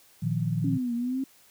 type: chord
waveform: sine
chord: Bb suspended fourth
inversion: none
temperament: just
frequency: 116.54 / 155.39 / 174.81 Hz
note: Bb2 / Eb3 / F3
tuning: 0 / -2 / +2 cents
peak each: -29 / -28 / -30 dBFS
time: 0.22-0.78 s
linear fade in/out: 10 ms
type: linear two-way sweep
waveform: sine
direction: down then up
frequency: 280 to 233.1 to 270.5 Hz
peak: -26 dBFS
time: 0.64-1.24 s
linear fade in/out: 5 ms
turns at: 0.94 s
effects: white hiss -58 dBFS RMS until 1.5 s + high-pass 60 Hz 12 dB/octave